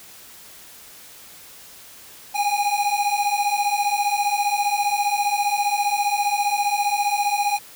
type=beating tone pair; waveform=square; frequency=809 / 824 Hz; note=G#5 / G#5; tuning=-46 / -14 cents; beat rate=15 Hz; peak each=-24 / -22 dBFS; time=2.34-7.59 s; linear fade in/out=20 ms; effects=white hiss -44 dBFS RMS until 7.75 s